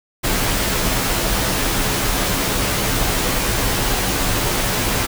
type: noise with comb filter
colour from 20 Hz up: pink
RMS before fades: -19 dBFS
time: 0.23-5.07 s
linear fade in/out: 20 ms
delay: 13 ms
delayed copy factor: -0.6
effects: none